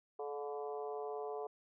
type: harmonic tone with a mistuned harmonic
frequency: 144 Hz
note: D3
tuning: 34 cents flat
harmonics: 3 / 4 / 5 / 6 / 7 / 8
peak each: -41 / -50 / -45 / -54 / -51 / -57 dBFS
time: 0.19-1.47 s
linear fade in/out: 5 ms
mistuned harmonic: 4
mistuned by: +43 cents
effects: none